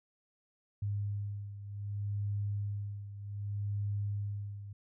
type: beating tone pair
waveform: sine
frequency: 101.8 / 102.45 Hz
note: G#2 / G#2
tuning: -34 / -23 cents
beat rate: 0.65 Hz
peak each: -35 / -40 dBFS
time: 0.82-4.73 s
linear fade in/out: 5 ms
effects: none